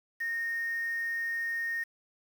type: tone with quantisation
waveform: sine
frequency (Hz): 1847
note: A#6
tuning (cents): -16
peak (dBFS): -30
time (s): 0.2-1.84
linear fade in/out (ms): 10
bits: 8
effects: none